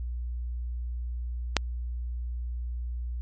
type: click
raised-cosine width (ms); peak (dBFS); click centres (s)
0.2; -3; 1.567
effects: added 60 Hz sine -30 dBFS peak until 3.21 s + MP3 32 kbps